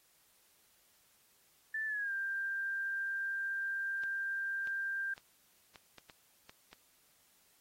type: tone with pitch glide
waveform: sine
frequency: 1760 to 1586.2 Hz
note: A6 to G6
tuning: 0 to +20 cents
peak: -34 dBFS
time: 1.74-5.14 s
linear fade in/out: 5 ms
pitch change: -180 cents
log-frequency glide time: 1.86-2.12 s
type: clicks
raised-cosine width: 0.2 ms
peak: -34 dBFS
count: 8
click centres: 4.036 / 4.673 / 5.179 / 5.758 / 5.983 / 6.098 / 6.495 / 6.73 s
effects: white hiss -69 dBFS RMS until 7.6 s + AAC 48 kbps